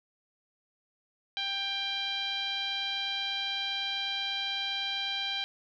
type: tone with low-pass filter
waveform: 10% pulse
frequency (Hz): 791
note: G5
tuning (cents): +15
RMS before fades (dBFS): -33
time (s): 1.37-5.44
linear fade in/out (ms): 0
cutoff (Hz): 3600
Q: 5.2
effects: none